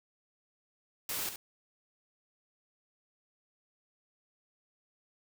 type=noise with echo; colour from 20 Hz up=white; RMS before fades=-36 dBFS; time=1.09-1.29 s; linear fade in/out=2 ms; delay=70 ms; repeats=1; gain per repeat=-8 dB; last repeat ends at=1.36 s; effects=none